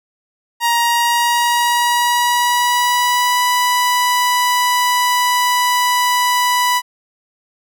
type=tone with pitch glide; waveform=sawtooth; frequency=941 to 987.2 Hz; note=A#5 to B5; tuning=+16 to -1 cents; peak=-9 dBFS; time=0.6-6.82 s; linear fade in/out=50 ms; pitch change=+83 cents; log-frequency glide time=0.79-3.42 s; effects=none